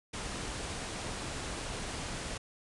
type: low-pass noise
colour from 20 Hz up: pink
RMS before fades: -39 dBFS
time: 0.13-2.38 s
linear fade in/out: 10 ms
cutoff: 10000 Hz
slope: 96 dB/octave
effects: none